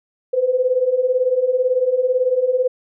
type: beating tone pair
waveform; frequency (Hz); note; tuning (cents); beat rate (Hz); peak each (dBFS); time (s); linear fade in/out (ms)
sine; 493.9 / 511.9; B4 / C5; 0 / -38; 18; -20 / -16; 0.33-2.68; 10
effects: none